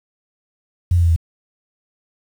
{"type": "tone with pitch steps", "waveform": "sine", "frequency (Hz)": [88.2, 86.19, 84.22, 82.29], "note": ["F2", "F2", "E2", "E2"], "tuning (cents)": [18, -22, 38, -2], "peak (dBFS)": -11, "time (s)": [0.91, 1.162], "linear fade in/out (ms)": 5, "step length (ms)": 63, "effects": ["7-bit"]}